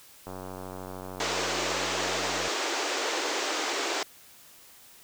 click train, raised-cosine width 1 ms, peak -25 dBFS, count 207, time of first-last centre 0.27-2.478 s, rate 93.3 Hz
pink band-pass noise, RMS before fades -30 dBFS, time 1.2-4.03 s, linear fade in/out 2 ms, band 310 to 7500 Hz, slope 48 dB/octave
effects white hiss -53 dBFS RMS until 5.03 s

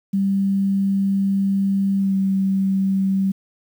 sine tone with pitch glide, 196 to 193.08 Hz, G3 to G3, 0 to -26 cents, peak -16 dBFS, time 0.13-3.32 s, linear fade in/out 10 ms, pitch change -26 cents, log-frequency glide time 1.99-2.16 s, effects 8-bit

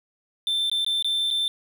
triangle tone with dropouts, 3555 Hz, A7, 17 cents sharp, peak -20 dBFS, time 0.47-1.48 s, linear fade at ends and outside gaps 1 ms, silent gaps 0.698-0.715 / 0.847-0.864 / 1.025-1.045 / 1.304-1.31 s, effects 9-bit

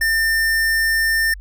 square tone, 1800 Hz, A6, 39 cents sharp, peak -16 dBFS, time 0.01-1.34 s, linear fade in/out 5 ms, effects added 47 Hz sine -32 dBFS peak until 1.4 s

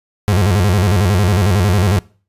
35% pulse tone with vibrato, 96 Hz, G2, 36 cents flat, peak -9 dBFS, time 0.28-1.99 s, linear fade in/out 0 ms, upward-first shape square, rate 11 Hz, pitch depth 140 cents each way, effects noise-tail reverb RT60 0.4 s tail -23 dB re dry + resampled to 32000 Hz

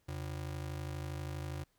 square ring-modulated tone, 109 Hz, A2, 16 cents flat, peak -36 dBFS, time 0.08-1.64 s, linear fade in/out 10 ms, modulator 26.2 Hz, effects pink hiss -75 dBFS RMS until 1.78 s

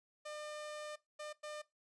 sawtooth tone bursts at uneven times, 602 Hz, D5, 43 cents sharp, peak -40 dBFS, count 3, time 0.25-0.96 / 1.19-1.33 / 1.43-1.62 s, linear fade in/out 10 ms, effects noise-tail reverb RT60 0.2 s tail -19 dB re dry + resampled to 22050 Hz

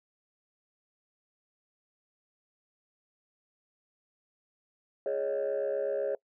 sine chord, Ab suspended fourth, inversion none, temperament equal, 415.3 / 554.4 / 622.3 Hz, Ab4 / Db5 / Eb5, 0 / 0 / 0 cents, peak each -32 / -29 / -34 dBFS, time 5.06-6.15 s, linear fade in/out 2 ms, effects noise-tail reverb RT60 0.1 s tail -24 dB re dry + tanh soft clip ceiling -24 dBFS

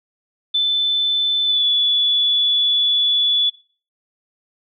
sine tone with pitch glide, 3520 to 3434 Hz, A7 to A7, 0 to -43 cents, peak -14 dBFS, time 0.54-3.5 s, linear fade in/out 10 ms, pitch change -43 cents, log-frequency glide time 1.46-1.64 s, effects noise-tail reverb RT60 0.4 s tail -18 dB re dry

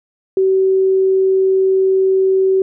sine tone, 381.2 Hz, G4, 48 cents flat, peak -10 dBFS, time 0.37-2.62 s, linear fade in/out 2 ms, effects none

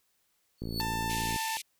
45% pulse tone with exponential growth, 4435 Hz, C#8, in tune, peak -28 dBFS, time 0.58-0.81 s, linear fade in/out 0 ms, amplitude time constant 50 ms
click train, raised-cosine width 3 ms, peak -24 dBFS, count 43, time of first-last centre 0.62-1.361 s, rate 56.7 Hz
sawtooth tone, 889 Hz, A5, 18 cents sharp, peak -28 dBFS, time 0.8-1.57 s, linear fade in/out 0 ms
pink band-pass noise, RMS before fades -39 dBFS, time 1.09-1.62 s, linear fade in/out 10 ms, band 2100 to 13000 Hz, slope 96 dB/octave
effects white hiss -73 dBFS RMS until 1.79 s

